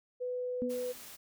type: tone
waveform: sine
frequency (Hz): 497.9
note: B4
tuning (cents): +14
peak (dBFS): -33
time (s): 0.2-0.93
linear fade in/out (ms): 20
type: tone with exponential decay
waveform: sine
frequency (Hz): 245.7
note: B3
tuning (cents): -9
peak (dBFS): -30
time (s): 0.62-1.04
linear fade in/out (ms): 0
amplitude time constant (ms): 91
type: noise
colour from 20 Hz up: white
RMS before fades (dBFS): -49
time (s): 0.69-1.17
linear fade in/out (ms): 20
effects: none